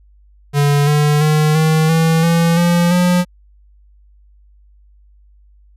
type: tone with pitch steps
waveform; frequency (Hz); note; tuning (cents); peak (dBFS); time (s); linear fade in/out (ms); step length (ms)
square; 143.9 / 148.37 / 152.99 / 157.74 / 162.65 / 167.7 / 172.92 / 178.29; D3 / D3 / D#3 / D#3 / E3 / E3 / F3 / F3; -35 / +18 / -29 / +24 / -23 / +30 / -17 / +36; -11; 0.53-3.25; 50; 340
effects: added 50 Hz sine -45 dBFS peak until 5.76 s + resampled to 32000 Hz